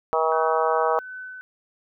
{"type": "harmonic tone", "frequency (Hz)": 160, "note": "D#3", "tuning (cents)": 49, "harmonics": [3, 4, 5, 6, 7, 8], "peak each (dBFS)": [-24, -25, -26, -27, -27, -28], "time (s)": [0.13, 0.99], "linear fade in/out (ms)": 0}
{"type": "tone with tremolo", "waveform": "sine", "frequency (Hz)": 1509, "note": "F#6", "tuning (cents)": 34, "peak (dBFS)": -33, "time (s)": [0.32, 1.41], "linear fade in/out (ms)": 0, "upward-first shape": "sine", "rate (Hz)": 2.6, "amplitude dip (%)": 30}
{"effects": []}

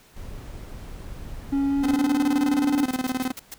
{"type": "noise", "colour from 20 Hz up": "brown", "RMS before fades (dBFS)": -37, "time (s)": [0.16, 1.95], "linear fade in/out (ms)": 5}
{"type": "tone with pitch glide", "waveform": "triangle", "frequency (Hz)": [277.2, 288.5], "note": ["C#4", "D4"], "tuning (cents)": [0, -31], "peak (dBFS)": -18, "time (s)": [1.52, 2.85], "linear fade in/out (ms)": 10, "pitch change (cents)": 69, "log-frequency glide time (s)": [1.68, 2.14]}
{"type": "tone with tremolo", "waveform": "45% pulse", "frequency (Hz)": 256.7, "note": "C4", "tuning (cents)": -33, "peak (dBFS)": -22, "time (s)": [1.83, 3.32], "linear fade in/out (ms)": 10, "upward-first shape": "square", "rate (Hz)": 19, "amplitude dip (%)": 80}
{"type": "noise bursts", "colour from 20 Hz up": "white", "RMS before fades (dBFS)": -36, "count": 6, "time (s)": [2.78, 3.542], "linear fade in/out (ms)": 5, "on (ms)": 27, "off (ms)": 120}
{"effects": ["pink hiss -54 dBFS RMS until 3.58 s"]}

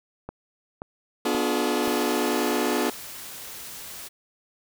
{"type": "click train", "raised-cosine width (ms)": 1, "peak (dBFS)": -20, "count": 4, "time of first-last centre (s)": [0.29, 1.877], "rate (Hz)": 1.89}
{"type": "chord", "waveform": "sawtooth", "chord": "B diminished seventh", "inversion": "none", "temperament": "just", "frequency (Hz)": [246.9, 296.3, 355.6, 426.7], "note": ["B3", "D4", "F4", "Ab4"], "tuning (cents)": [0, 15, 31, 47], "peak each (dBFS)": -24, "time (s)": [1.25, 2.9], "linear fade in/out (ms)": 5}
{"type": "noise", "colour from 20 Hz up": "white", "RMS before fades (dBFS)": -39, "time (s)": [1.82, 4.09], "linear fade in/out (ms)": 20}
{"effects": []}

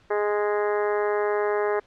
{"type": "harmonic tone", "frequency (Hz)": 207.7, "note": "G#3", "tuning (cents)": 0, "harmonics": [2, 3, 4, 5, 6, 7, 8, 9, 10], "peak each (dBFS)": [-23, -30, -31, -34, -35, -40, -36, -39, -43], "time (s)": [0.1, 1.8], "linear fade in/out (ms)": 10, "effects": ["pink hiss -58 dBFS RMS until 1.86 s", "low-pass 4000 Hz 12 dB/octave"]}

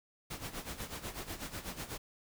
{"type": "noise with tremolo", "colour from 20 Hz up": "pink", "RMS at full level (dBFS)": -40, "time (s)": [0.3, 1.98], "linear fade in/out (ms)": 10, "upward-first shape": "sine", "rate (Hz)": 8.1, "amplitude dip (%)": 75, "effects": []}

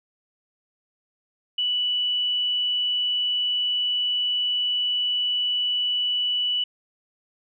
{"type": "tone", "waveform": "sine", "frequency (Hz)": 2960, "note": "F#7", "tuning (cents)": 0, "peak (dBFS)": -21, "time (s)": [1.58, 6.64], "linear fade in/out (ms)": 5, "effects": []}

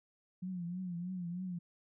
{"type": "tone with vibrato", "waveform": "sine", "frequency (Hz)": 178.5, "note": "F3", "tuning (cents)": 38, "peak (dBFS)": -37, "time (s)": [0.42, 1.59], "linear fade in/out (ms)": 10, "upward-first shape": "triangle", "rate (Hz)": 3.2, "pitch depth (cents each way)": 97, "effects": []}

